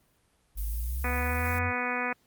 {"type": "linear sweep", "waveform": "sine", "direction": "up", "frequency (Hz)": [48.26, 92.5], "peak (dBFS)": -29, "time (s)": [0.55, 1.73], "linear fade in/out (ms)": 50}
{"type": "noise", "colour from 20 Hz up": "violet", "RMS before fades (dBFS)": -42, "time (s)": [0.57, 1.59], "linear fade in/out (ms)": 5}
{"type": "harmonic tone", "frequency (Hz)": 246.9, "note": "B3", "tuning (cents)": 0, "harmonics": [1, 2, 3, 4, 5, 6, 7, 8, 9, 10], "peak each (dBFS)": [-37, -37, -37, -37, -37, -37, -37, -37, -37, -37], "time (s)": [1.04, 2.13], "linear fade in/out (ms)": 5}
{"effects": ["pink hiss -68 dBFS RMS until 2.26 s", "Opus 32 kbps"]}